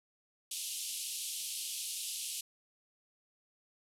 white band-pass noise, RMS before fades -40 dBFS, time 0.51-2.41 s, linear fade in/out 5 ms, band 2700 to 12000 Hz, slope 48 dB/octave, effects none

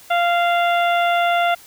harmonic tone, 694 Hz, F5, 11 cents flat, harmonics 1 / 2 / 3 / 4 / 5, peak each -16 / -22 / -26 / -28 / -30 dBFS, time 0.1-1.55 s, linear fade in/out 10 ms, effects white hiss -45 dBFS RMS until 1.66 s

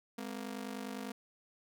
sawtooth ring-modulated tone, 233.1 Hz, A#3, in tune, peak -33 dBFS, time 0.18-1.12 s, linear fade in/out 0 ms, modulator 25 Hz, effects none

